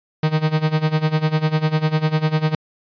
45% pulse tone with tremolo, 155.56 Hz, D#3, in tune, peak -13 dBFS, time 0.23-2.55 s, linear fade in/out 2 ms, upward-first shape sine, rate 10 Hz, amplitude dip 85%, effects resampled to 11025 Hz

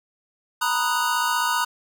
square chord, B major seventh, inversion third, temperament equal, 932.3 / 987.8 / 1244.5 / 1480 Hz, A#5 / B5 / D#6 / F#6, 0 / 0 / 0 / 0 cents, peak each -27 dBFS, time 0.61-1.65 s, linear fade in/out 10 ms, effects 8-bit

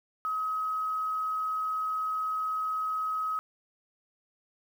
sine tone with quantisation, 1272 Hz, D#6, 38 cents sharp, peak -28 dBFS, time 0.25-3.39 s, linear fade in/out 0 ms, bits 9, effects none

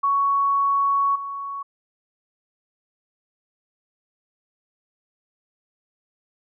sine tone with level steps, 1115 Hz, C#6, 10 cents sharp, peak -17 / -28 dBFS, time 0.03-1.63 s, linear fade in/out 10 ms, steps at 1.15 s, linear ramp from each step 10 ms, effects none

